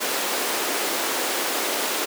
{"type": "high-pass noise", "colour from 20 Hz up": "pink", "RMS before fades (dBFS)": -25, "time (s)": [0, 2.06], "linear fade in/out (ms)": 20, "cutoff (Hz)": 310, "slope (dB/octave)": 24, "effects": []}